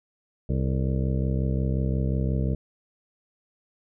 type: harmonic tone with a mistuned harmonic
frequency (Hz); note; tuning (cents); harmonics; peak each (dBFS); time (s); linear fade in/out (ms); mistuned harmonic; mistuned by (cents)
65.6; C2; +5; 1 / 2 / 3 / 4 / 5 / 6 / 7 / 8 / 9; -26 / -26 / -30 / -38 / -37 / -42 / -37 / -44 / -41; 0.49-2.55; 5; 6; +100
effects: none